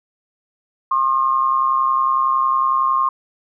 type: tone pair together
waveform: sine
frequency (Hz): 1069.1 / 1200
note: C6 / D6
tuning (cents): +37 / +37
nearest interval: major second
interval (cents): 200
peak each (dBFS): -15 / -21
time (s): 0.91-3.09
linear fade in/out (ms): 5
effects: none